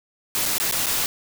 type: noise with dropouts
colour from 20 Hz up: white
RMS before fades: -23 dBFS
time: 0.35-1.06 s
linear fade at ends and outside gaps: 0 ms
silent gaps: 0.455-0.459 / 0.582-0.6 / 0.712-0.723 / 0.86-0.867 s
effects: none